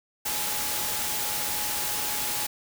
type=tone in noise; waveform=sine; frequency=841 Hz; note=G#5; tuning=22 cents sharp; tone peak=-39 dBFS; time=0.25-2.47 s; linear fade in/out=10 ms; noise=white; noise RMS=-29 dBFS; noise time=0.25-2.47 s; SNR=-13 dB; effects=none